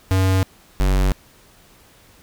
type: tone pair in turn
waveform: square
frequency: 94.5 / 47.25 Hz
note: F#2 / F#1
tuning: +37 / +37 cents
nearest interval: octave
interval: 1200 cents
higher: first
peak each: -15 dBFS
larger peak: neither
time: 0.11-0.43 / 0.8-1.12 s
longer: neither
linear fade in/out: 0 ms
effects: pink hiss -51 dBFS RMS until 2.22 s